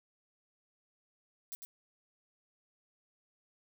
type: noise with echo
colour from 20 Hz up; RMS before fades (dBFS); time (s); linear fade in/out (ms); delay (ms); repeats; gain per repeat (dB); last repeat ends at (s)
violet; -42; 1.52-1.55; 0; 100; 1; -5; 1.65
effects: none